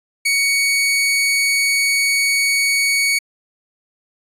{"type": "tone", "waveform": "sawtooth", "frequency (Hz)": 2235, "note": "C#7", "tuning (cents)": 14, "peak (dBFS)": -11, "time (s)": [0.25, 3.19], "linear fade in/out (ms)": 10, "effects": ["resampled to 32000 Hz"]}